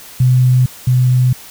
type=tone pair in turn; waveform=sine; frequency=126.9 / 126.4 Hz; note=B2 / B2; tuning=+47 / +41 cents; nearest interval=unison; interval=6 cents; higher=first; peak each=-7 / -8 dBFS; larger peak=first; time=0.2-0.66 / 0.87-1.33 s; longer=neither; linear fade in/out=5 ms; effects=white hiss -36 dBFS RMS until 1.5 s